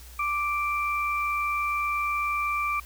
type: tone pair together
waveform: sine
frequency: 1174.7 / 2349 Hz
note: D6 / D7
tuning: 0 / 0 cents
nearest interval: octave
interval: 1200 cents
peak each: -26 / -29 dBFS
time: 0.19-2.8 s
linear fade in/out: 5 ms
effects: added 60 Hz sine -44 dBFS peak until 2.85 s + white hiss -50 dBFS RMS until 2.85 s